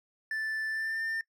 triangle tone with pitch glide, 1760 to 1801.1 Hz, A6 to A6, 0 to +40 cents, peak -29 dBFS, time 0.31-1.21 s, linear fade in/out 2 ms, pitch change +40 cents, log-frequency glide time 0.69-1.04 s, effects noise-tail reverb RT60 0.1 s tail -22 dB re dry

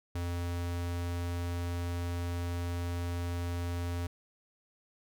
square tone, 86.9 Hz, F2, 8 cents flat, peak -33 dBFS, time 0.15-4.07 s, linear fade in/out 5 ms, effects none

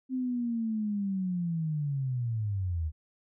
sine linear sweep, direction down, 261.6 to 74.9 Hz, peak -28 dBFS, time 0.09-2.92 s, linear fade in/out 50 ms, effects none

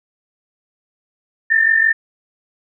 sine tone pair together, 1758 / 1804.3 Hz, A6 / A6, -2 / +43 cents, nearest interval unison, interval 45 cents, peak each -17 / -12 dBFS, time 1.5-1.93 s, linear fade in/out 10 ms, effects none

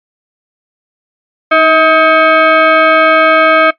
sine tone with frequency modulation, 312.8 Hz, D#4, 9 cents sharp, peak -4 dBFS, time 1.51-3.71 s, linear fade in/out 10 ms, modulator 953 Hz, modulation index 2, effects noise-tail reverb RT60 0.1 s tail -17 dB re dry + MP3 64 kbps

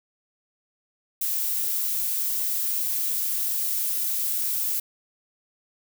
violet noise, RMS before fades -26 dBFS, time 1.21-4.8 s, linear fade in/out 5 ms, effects none

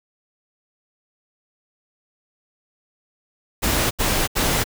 pink noise bursts, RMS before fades -20 dBFS, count 3, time 3.62-4.642 s, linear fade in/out 20 ms, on 290 ms, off 76 ms, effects none

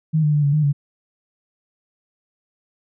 sine tone with pitch steps, 157.2 / 150 / 147.8 / 142.4 / 152.4 / 142.9 Hz, D#3 / D3 / D3 / C#3 / D#3 / D3, +18 / +37 / +11 / +47 / -36 / -47 cents, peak -14 dBFS, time 0.13-0.73 s, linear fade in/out 20 ms, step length 100 ms, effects none

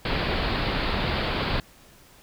pink low-pass noise, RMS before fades -26 dBFS, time 0.05-1.6 s, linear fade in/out 2 ms, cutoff 4700 Hz, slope 96 dB/octave, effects pink hiss -53 dBFS RMS until 2.22 s

